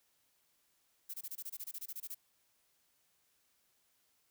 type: noise bursts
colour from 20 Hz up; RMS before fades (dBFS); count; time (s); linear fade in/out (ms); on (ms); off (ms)
violet; -43; 15; 1.09-2.147; 10; 49; 23
effects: white hiss -75 dBFS RMS until 4.3 s